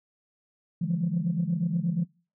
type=tone cluster; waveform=sine; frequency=146.5 / 168.7 / 177.1 / 207.4 Hz; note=D3 / E3 / F3 / G#3; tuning=-4 / +40 / +24 / -2 cents; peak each=-34 / -26 / -29 / -34 dBFS; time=0.81-2.05 s; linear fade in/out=10 ms; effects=noise-tail reverb RT60 0.4 s tail -26 dB re dry + tanh soft clip ceiling -17 dBFS